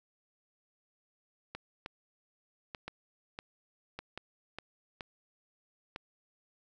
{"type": "clicks", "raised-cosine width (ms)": 0.3, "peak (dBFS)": -24, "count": 10, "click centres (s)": [1.55, 1.861, 2.748, 2.88, 3.389, 3.99, 4.176, 4.586, 5.008, 5.961], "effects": []}